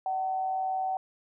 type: tone with amplitude modulation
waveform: sine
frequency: 757 Hz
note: F#5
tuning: 39 cents sharp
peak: -25 dBFS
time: 0.06-0.97 s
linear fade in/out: 2 ms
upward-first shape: sine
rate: 140 Hz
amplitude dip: 45%
effects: none